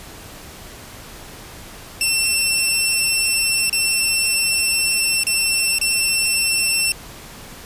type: tone with dropouts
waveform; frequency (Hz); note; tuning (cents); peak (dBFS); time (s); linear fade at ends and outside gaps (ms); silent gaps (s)
15% pulse; 2697; E7; +39; -9; 2.01-6.92; 1; 3.696-3.728 / 5.235-5.268 / 5.785-5.813
effects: pink hiss -38 dBFS RMS until 7.65 s + resampled to 32000 Hz